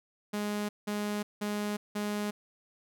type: tone bursts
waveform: sawtooth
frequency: 207.7 Hz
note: G#3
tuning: in tune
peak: -27 dBFS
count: 4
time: 0.33-2.31 s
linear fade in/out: 10 ms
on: 360 ms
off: 180 ms
effects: none